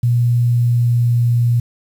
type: tone with pitch glide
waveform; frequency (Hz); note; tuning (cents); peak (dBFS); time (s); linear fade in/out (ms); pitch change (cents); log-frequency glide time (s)
sine; 120.2 to 119.44; B2 to A#2; -46 to +43; -11; 0.03-1.6; 5; -11; 0.41-1.28
effects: 7-bit